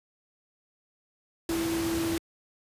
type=tone in noise; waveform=sine; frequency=331.2 Hz; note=E4; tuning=8 cents sharp; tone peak=-27 dBFS; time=1.49-2.18 s; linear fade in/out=2 ms; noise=pink; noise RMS=-34 dBFS; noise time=1.49-2.18 s; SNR=+4 dB; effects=high-pass 60 Hz 12 dB/octave + resampled to 32000 Hz